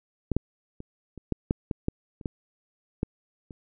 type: clicks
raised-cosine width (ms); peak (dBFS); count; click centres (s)
3; -13 / -10 / -26 / -28 / -12 / -10 / -15 / -12 / -30 / -16 / -12 / -29; 12; 0.317 / 0.366 / 0.804 / 1.177 / 1.323 / 1.509 / 1.712 / 1.884 / 2.212 / 2.258 / 3.031 / 3.508
effects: none